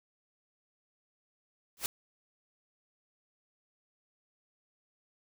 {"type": "noise with exponential growth", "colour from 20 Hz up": "white", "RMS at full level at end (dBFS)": -27, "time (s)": [1.77, 1.86], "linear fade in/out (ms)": 1, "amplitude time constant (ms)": 19, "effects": []}